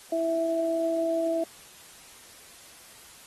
sine tone pair together, 329.6 / 659.3 Hz, E4 / E5, 0 / 0 cents, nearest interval octave, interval 1200 cents, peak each -29 / -25 dBFS, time 0.12-1.44 s, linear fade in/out 5 ms, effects white hiss -50 dBFS RMS until 3.26 s + AAC 32 kbps

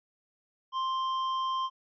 sine tone with hard clipping, 1050 Hz, C6, 6 cents sharp, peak -30 dBFS, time 0.72-1.7 s, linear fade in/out 50 ms, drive 8 dB, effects resampled to 11025 Hz

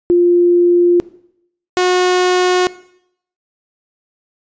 sine / sawtooth tone pair in turn, 349.9 / 363.3 Hz, F4 / F#4, +3 / -32 cents, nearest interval minor second, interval 65 cents, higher second, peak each -7 dBFS, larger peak neither, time 0.1-1 / 1.77-2.67 s, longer neither, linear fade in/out 0 ms, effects noise-tail reverb RT60 0.7 s tail -18 dB re dry + resampled to 16000 Hz

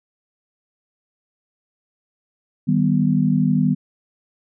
sine chord, Eb augmented, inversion none, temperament equal with one note detuned, 155.56 / 194.87 / 246.9 Hz, Eb3 / G3 / B3, 0 / -10 / 0 cents, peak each -19 dBFS, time 2.67-3.75 s, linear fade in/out 20 ms, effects none

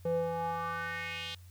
square tone with band-pass filter sweep, 167.3 Hz, E3, 26 cents sharp, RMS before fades -35 dBFS, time 0.05-1.35 s, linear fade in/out 5 ms, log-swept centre 430 to 3500 Hz, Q 3.5, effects added 90 Hz sine -50 dBFS peak until 1.5 s + white hiss -64 dBFS RMS until 1.5 s

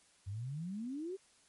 sine exponential sweep, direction up, 92.5 to 399.1 Hz, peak -38 dBFS, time 0.26-1.17 s, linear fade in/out 20 ms, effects white hiss -67 dBFS RMS until 1.48 s + MP3 48 kbps

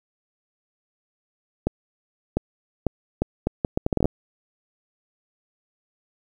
accelerating click train, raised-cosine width 2 ms, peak -7 dBFS, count 14, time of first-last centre 1.67-4.056 s, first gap 700 ms, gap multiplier 0.71, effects 8-bit

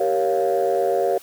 sine chord, G half-diminished seventh, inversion none, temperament equal with one note detuned, 386.2 / 466.2 / 554.4 / 698.5 Hz, G4 / Bb4 / Db5 / F5, -26 / 0 / 0 / 0 cents, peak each -22 dBFS, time 0-1.18 s, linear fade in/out 5 ms, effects tanh soft clip ceiling -11 dBFS + white hiss -46 dBFS RMS until 1.22 s

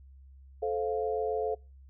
sine chord, F major, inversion first, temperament just, 436.5 / 523.8 / 698.5 Hz, A4 / C5 / F5, -14 / +2 / 0 cents, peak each -30 / -35 / -34 dBFS, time 0.62-1.55 s, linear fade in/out 10 ms, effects noise-tail reverb RT60 0.3 s tail -25 dB re dry + added 67 Hz sine -50 dBFS peak until 1.89 s

